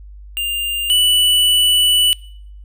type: tone pair in turn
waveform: square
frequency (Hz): 2800 / 2966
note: F7 / F#7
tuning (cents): +4 / +4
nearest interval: minor second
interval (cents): 100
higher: second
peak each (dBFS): -19 / -11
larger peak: second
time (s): 0.37-0.9 / 0.9-2.13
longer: second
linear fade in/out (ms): 0
effects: noise-tail reverb RT60 0.7 s tail -25 dB re dry + added 50 Hz sine -34 dBFS peak until 2.64 s